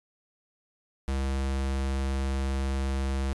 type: tone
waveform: square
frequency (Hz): 67.3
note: C2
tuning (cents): +49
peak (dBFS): -27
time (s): 1.08-3.33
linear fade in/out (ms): 0
effects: resampled to 24000 Hz